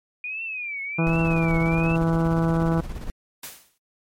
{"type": "tone with vibrato", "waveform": "sine", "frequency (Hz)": 2433, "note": "D#7", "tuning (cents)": -39, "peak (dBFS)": -28, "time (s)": [0.24, 1.96], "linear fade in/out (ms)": 2, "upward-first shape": "triangle", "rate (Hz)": 1.3, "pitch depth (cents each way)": 190}
{"type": "harmonic tone", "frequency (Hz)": 164.81, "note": "E3", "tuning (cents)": 0, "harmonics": [1, 2, 3, 4, 5, 6, 7, 8, 9], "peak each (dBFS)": [-20, -26, -30, -32, -34, -36, -37, -38, -39], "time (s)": [0.98, 2.81], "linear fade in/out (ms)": 10}
{"type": "noise with tremolo", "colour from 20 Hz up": "brown", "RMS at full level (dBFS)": -30, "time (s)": [1.07, 3.1], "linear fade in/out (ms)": 0, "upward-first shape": "square", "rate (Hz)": 17, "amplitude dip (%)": 50}
{"type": "noise with exponential decay", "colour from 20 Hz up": "white", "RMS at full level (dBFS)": -32, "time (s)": [3.43, 3.78], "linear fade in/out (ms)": 5, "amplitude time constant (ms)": 74}
{"effects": ["MP3 64 kbps"]}